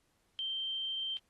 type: tone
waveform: sine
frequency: 3136 Hz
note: G7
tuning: in tune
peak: -34 dBFS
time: 0.39-1.17 s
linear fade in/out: 0 ms
effects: pink hiss -75 dBFS RMS until 1.29 s + AAC 32 kbps